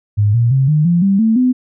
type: tone with pitch steps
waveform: sine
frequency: 103.83 / 117.9 / 133.88 / 152.02 / 172.61 / 196 / 222.6 / 252.7 Hz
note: G#2 / A#2 / C3 / D#3 / F3 / G3 / A3 / B3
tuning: 0 / +20 / +40 / -40 / -20 / 0 / +20 / +40 cents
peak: -9 dBFS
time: 0.17-1.53 s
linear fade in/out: 20 ms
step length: 170 ms
effects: none